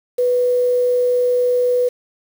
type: tone with quantisation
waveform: sine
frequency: 493.9 Hz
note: B4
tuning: in tune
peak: -13 dBFS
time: 0.18-1.89 s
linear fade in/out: 10 ms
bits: 6
effects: none